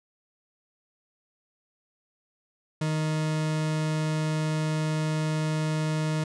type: tone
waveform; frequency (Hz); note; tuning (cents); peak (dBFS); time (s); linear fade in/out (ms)
40% pulse; 155.56; D#3; 0; -24; 2.81-6.24; 5
effects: resampled to 22050 Hz